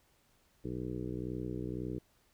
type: harmonic tone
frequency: 61.9 Hz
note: B1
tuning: 5 cents sharp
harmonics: 1 / 2 / 3 / 4 / 5 / 6 / 7 / 8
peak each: -46 / -42 / -43 / -50 / -41 / -44 / -46 / -53 dBFS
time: 0.64-1.99 s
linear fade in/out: 10 ms
effects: pink hiss -70 dBFS RMS until 2.33 s